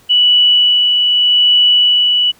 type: tone with tremolo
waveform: sine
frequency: 2953 Hz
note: F#7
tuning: 4 cents flat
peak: -6 dBFS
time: 0.09-2.32 s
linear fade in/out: 20 ms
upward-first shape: sine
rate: 0.82 Hz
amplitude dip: 30%
effects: pink hiss -48 dBFS RMS until 2.39 s + high-pass 60 Hz 12 dB/octave